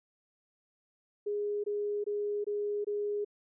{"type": "tone bursts", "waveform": "sine", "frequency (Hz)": 413, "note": "G#4", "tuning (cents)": -10, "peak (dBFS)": -30, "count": 5, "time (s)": [1.26, 3.248], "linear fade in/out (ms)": 10, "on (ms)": 380, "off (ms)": 22, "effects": []}